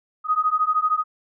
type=beating tone pair; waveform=sine; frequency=1244.5 / 1257.5 Hz; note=D#6 / D#6; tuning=0 / +18 cents; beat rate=13 Hz; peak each=-21 dBFS; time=0.24-1.04 s; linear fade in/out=50 ms; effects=none